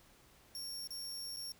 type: tone with dropouts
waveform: sawtooth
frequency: 5510 Hz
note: F8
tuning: 24 cents flat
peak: -39 dBFS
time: 0.55-1.52 s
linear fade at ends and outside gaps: 1 ms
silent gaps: 0.873-0.906 / 1.363-1.369 s
effects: pink hiss -64 dBFS RMS until 1.59 s